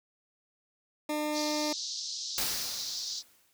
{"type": "tone", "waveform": "20% pulse", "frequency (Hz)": 301.3, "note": "D4", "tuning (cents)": 44, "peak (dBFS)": -25, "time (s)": [1.09, 1.73], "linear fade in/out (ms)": 5}
{"type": "band-pass noise", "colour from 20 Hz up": "pink", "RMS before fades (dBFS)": -37, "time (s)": [1.32, 3.23], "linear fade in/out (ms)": 50, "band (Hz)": [4000, 6200], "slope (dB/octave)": 48}
{"type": "noise with exponential decay", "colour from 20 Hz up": "white", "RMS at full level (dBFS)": -30, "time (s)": [2.38, 3.53], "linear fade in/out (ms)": 0, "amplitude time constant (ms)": 250}
{"effects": []}